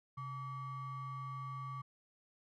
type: ring-modulated tone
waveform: triangle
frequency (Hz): 507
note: B4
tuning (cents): +45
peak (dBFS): -36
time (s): 0.17-1.82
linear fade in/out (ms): 10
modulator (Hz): 640
effects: none